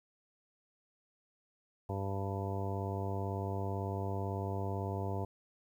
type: harmonic tone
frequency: 98 Hz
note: G2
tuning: in tune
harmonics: 1 / 2 / 3 / 4 / 5 / 6 / 7 / 9 / 10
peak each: -36 / -44 / -46 / -43 / -45 / -49 / -44 / -45 / -50 dBFS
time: 1.89-5.25 s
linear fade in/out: 5 ms
effects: 11-bit